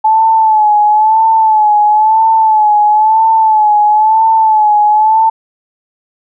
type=tone with vibrato; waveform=sine; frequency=864 Hz; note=A5; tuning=32 cents flat; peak=-5 dBFS; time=0.04-5.3 s; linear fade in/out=10 ms; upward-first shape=sine; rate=1 Hz; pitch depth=55 cents each way; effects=none